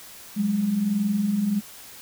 sine tone pair together, 185.1 / 206.5 Hz, F#3 / G#3, +1 / -10 cents, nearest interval major second, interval 189 cents, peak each -29 / -21 dBFS, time 0.36-1.61 s, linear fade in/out 20 ms, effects white hiss -44 dBFS RMS until 2.01 s

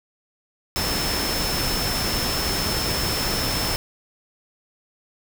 sine tone in noise, 5290 Hz, E8, 5 cents sharp, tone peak -27 dBFS, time 0.76-3.76 s, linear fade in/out 0 ms, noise pink, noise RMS -25 dBFS, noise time 0.76-3.76 s, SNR -5 dB, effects none

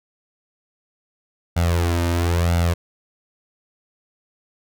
sawtooth tone with flanger, 85.6 Hz, F2, 34 cents flat, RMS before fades -19 dBFS, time 1.56-2.74 s, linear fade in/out 10 ms, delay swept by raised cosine 1.4 to 3.3 ms, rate 1 Hz, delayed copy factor +0.7, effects none

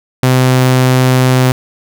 sawtooth tone, 128.4 Hz, C3, 32 cents flat, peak -3 dBFS, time 0.23-1.52 s, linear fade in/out 2 ms, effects none

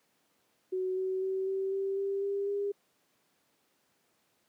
sine tone with pitch steps, 372.2 / 376.5 / 380.9 / 385.3 / 389.8 / 394.3 / 398.9 / 403.5 Hz, F#4 / F#4 / G4 / G4 / G4 / G4 / G4 / G#4, +10 / +30 / -50 / -30 / -10 / +10 / +30 / -50 cents, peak -29 dBFS, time 0.72-2.72 s, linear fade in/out 10 ms, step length 250 ms, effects pink hiss -72 dBFS RMS until 4.48 s + high-pass 200 Hz 12 dB/octave

